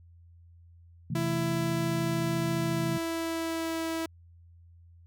sine chord, A minor, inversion first, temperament equal, 130.81 / 164.81 / 220 Hz, C3 / E3 / A3, 0 / 0 / 0 cents, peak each -32 / -32 / -37 dBFS, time 1.1-2.98 s, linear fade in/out 5 ms
sawtooth tone with pitch glide, 332.7 to 326.6 Hz, E4 to E4, +16 to -16 cents, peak -26 dBFS, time 1.15-4.06 s, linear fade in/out 5 ms, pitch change -32 cents, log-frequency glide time 2.61-3.83 s
effects added 85 Hz sine -52 dBFS peak until 5.06 s

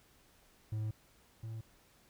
triangle tone pair in turn, 108.3 / 111.8 Hz, A2 / A2, -27 / +28 cents, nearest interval minor second, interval 55 cents, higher second, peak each -32 / -38 dBFS, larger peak first, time 0.72-0.91 / 1.43-1.61 s, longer first, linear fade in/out 5 ms, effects pink hiss -66 dBFS RMS until 2.09 s

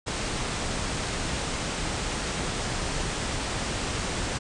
pink low-pass noise, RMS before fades -30 dBFS, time 0.06-4.39 s, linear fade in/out 20 ms, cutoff 9200 Hz, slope 96 dB/octave, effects none

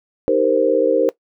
sine chord, C minor seventh, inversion first, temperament equal, 311.1 / 392 / 466.2 / 523.3 Hz, Eb4 / G4 / Bb4 / C5, 0 / 0 / 0 / 0 cents, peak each -21 / -21 / -16 / -17 dBFS, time 0.28-1.09 s, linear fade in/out 0 ms, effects noise-tail reverb RT60 0.1 s tail -18 dB re dry

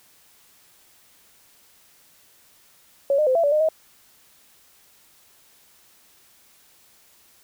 sine tone with pitch steps, 556 / 608 / 516 / 670 / 576 / 610 / 634 Hz, C#5 / D#5 / C5 / E5 / D5 / D#5 / D#5, +5 / -40 / -24 / +28 / -34 / -34 / +32 cents, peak -16 dBFS, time 3.1-3.688 s, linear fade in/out 2 ms, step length 84 ms, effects white hiss -56 dBFS RMS until 7.43 s

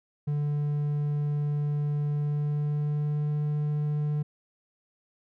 triangle tone with pitch glide, 146.83 to 148.79 Hz, D3 to D3, 0 to +23 cents, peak -23 dBFS, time 0.27-4.23 s, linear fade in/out 10 ms, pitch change +23 cents, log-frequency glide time 2.11-3.33 s, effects none

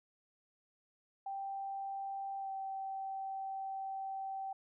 sine tone with pitch glide, 784 to 774.5 Hz, G5 to G5, 0 to -21 cents, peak -38 dBFS, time 1.26-4.53 s, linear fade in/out 5 ms, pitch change -21 cents, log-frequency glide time 2.39-2.5 s, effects none

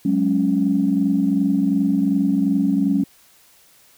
sine chord, F# suspended second, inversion none, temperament equal, 185 / 207.7 / 277.2 Hz, F#3 / G#3 / C#4, 0 / 0 / 0 cents, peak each -21 / -20 / -18 dBFS, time 0.05-3.04 s, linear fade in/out 5 ms, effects tanh soft clip ceiling -6 dBFS + white hiss -53 dBFS RMS until 3.97 s

